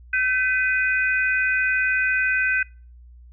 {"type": "tone cluster", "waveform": "sine", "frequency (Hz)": [1534, 2000, 2492], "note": ["G6", "B6", "D#7"], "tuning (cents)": [-38, 21, 2], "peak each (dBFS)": [-20, -28, -24], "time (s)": [0.13, 2.63], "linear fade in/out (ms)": 5, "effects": ["noise-tail reverb RT60 0.4 s tail -26 dB re dry", "added 60 Hz sine -43 dBFS peak until 3.32 s"]}